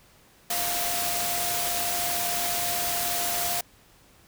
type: tone in noise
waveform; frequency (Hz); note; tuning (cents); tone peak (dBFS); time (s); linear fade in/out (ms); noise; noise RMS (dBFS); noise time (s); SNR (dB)
sine; 700; F5; +4; -32; 0.5-3.61; 5; white; -28; 0.5-3.61; -7
effects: pink hiss -57 dBFS RMS until 4.27 s